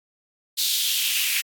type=noise with high-pass filter sweep; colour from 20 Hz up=white; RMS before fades=-23 dBFS; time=0.57-1.42 s; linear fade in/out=20 ms; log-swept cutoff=3900 to 2300 Hz; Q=3.4; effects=AAC 64 kbps